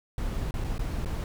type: noise with dropouts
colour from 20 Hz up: brown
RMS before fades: -30 dBFS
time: 0.18-1.24 s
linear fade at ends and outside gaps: 1 ms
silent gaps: 0.509-0.54 / 0.641-0.645 / 0.781-0.793 / 1.048-1.058 s
effects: none